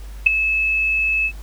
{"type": "tone with ADSR envelope", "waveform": "sine", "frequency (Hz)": 2600, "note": "E7", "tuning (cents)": -24, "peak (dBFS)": -3, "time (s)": [0.26, 1.32], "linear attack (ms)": 10, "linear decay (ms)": 4, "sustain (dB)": -13, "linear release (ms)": 64, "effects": ["added 50 Hz sine -31 dBFS peak until 1.42 s", "pink hiss -47 dBFS RMS until 1.42 s"]}